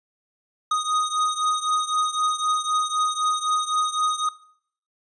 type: beating tone pair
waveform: square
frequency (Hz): 1244 / 1247.9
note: D#6 / D#6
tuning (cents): -1 / +5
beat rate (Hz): 3.9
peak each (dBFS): -24 / -26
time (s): 0.71-4.29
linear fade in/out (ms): 5
effects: noise-tail reverb RT60 0.6 s tail -19 dB re dry + resampled to 22050 Hz